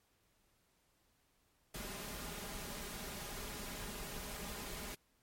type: noise with comb filter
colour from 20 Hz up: pink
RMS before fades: -45 dBFS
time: 1.74-4.95 s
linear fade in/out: 5 ms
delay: 4.9 ms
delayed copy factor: +0.5
effects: pink hiss -75 dBFS RMS until 5.22 s + MP3 64 kbps